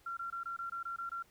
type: tone bursts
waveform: sine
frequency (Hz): 1371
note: F6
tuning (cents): -32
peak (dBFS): -37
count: 9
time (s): 0.06-1.226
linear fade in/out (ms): 5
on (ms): 110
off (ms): 22
effects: pink hiss -67 dBFS RMS until 1.3 s